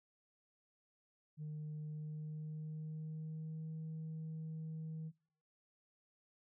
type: tone with pitch glide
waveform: sine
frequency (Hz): 152.3 to 158.68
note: D#3 to D#3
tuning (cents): -37 to +34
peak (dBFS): -40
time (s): 1.37-5.12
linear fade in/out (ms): 50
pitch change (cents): +71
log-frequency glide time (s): 1.86-3.71
effects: noise-tail reverb RT60 0.6 s tail -25 dB re dry + tanh soft clip ceiling -40 dBFS